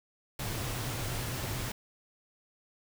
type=noise; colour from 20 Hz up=pink; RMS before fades=-37 dBFS; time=0.39-1.72 s; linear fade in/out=5 ms
type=tone with vibrato; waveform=triangle; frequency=114.5 Hz; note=A#2; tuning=31 cents flat; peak=-35 dBFS; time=0.4-1.69 s; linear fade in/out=5 ms; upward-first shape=sine; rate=8.8 Hz; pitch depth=250 cents each way
effects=none